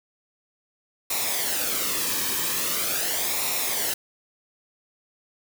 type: noise with flanger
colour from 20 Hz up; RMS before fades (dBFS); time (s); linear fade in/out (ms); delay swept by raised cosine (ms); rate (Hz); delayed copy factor
white; -26; 1.1-3.94; 5; 0.63 to 1.46; 0.42; -0.6
effects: none